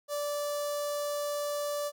sawtooth tone with notch filter, 583 Hz, D5, 13 cents flat, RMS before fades -33 dBFS, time 0.08-1.92 s, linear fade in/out 50 ms, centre 2200 Hz, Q 0.76, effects none

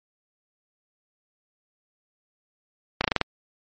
slowing click train, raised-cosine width 0.3 ms, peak -4 dBFS, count 6, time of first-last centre 3.01-3.213 s, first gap 32 ms, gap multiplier 1.12, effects MP3 32 kbps

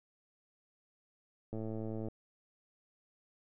click train, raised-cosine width 2 ms, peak -28 dBFS, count 62, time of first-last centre 1.53-2.085 s, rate 110 Hz, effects none

